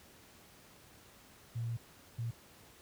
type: tone bursts at uneven times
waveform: sine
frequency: 116.54 Hz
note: A#2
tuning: in tune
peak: -34 dBFS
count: 2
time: 1.55-1.77 / 2.18-2.31 s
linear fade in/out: 10 ms
effects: pink hiss -59 dBFS RMS until 2.81 s + high-pass 60 Hz 12 dB/octave